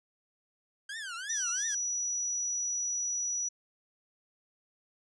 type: tone with vibrato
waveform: sawtooth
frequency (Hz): 1568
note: G6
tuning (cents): 0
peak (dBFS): -34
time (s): 0.89-1.75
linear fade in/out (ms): 5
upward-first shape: triangle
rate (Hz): 2.9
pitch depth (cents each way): 290
type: tone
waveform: sine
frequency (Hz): 5870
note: F#8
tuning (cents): -15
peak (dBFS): -30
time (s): 1.29-3.49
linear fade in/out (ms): 10
effects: resampled to 22050 Hz